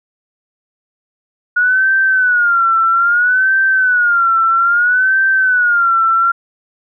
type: tone with vibrato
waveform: sine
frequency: 1446 Hz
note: F#6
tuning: 40 cents flat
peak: -9 dBFS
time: 1.56-6.32 s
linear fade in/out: 10 ms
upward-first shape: sine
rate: 0.61 Hz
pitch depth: 130 cents each way
effects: none